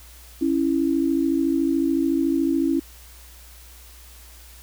sine tone pair together, 275.2 / 329 Hz, C#4 / E4, -12 / -3 cents, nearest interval minor third, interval 309 cents, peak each -21 / -21 dBFS, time 0.41-2.8 s, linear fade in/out 10 ms, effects added 60 Hz sine -45 dBFS peak until 4.62 s + white hiss -48 dBFS RMS until 4.62 s

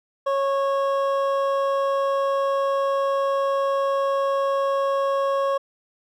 triangle tone pair together, 550 / 1100 Hz, C#5 / C#6, -14 / -14 cents, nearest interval octave, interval 1200 cents, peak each -19 / -23 dBFS, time 0.26-5.58 s, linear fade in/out 10 ms, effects none

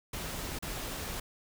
pink noise with dropouts, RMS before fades -38 dBFS, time 0.13-1.2 s, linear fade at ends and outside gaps 5 ms, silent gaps 0.589-0.624 s, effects none

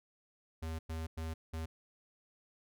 square tone bursts at uneven times, 80.6 Hz, E2, 38 cents flat, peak -38 dBFS, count 4, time 0.62-0.79 / 0.89-1.07 / 1.17-1.34 / 1.53-1.66 s, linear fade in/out 10 ms, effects none

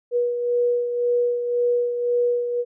sine beating tone pair, 483.4 / 485.3 Hz, B4 / B4, -37 / -30 cents, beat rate 1.9 Hz, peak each -19 / -28 dBFS, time 0.11-2.65 s, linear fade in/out 50 ms, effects none

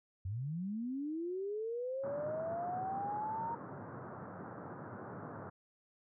sine linear sweep, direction up, 87.31 to 936 Hz, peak -36 dBFS, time 0.25-3.55 s, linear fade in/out 5 ms
pink band-pass noise, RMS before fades -47 dBFS, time 2.03-5.5 s, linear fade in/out 10 ms, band 100 to 1500 Hz, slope 48 dB/octave
effects none

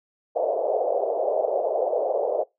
white band-pass noise, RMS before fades -24 dBFS, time 0.35-2.44 s, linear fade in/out 20 ms, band 440 to 680 Hz, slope 48 dB/octave, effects noise-tail reverb RT60 0.2 s tail -23 dB re dry

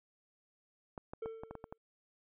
clicks, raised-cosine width 1 ms, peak -29 dBFS, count 8, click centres 0.978 / 1.135 / 1.259 / 1.435 / 1.51 / 1.553 / 1.641 / 1.725 s
triangle tone with exponential decay, 448.1 Hz, A4, 32 cents sharp, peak -35 dBFS, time 1.22-1.78 s, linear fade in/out 5 ms, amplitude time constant 120 ms
effects resampled to 8000 Hz

